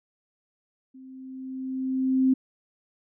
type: tone with level ramp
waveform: sine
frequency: 261.6 Hz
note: C4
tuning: in tune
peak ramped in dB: -44 to -16 dBFS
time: 0.94-2.34 s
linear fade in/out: 10 ms
effects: none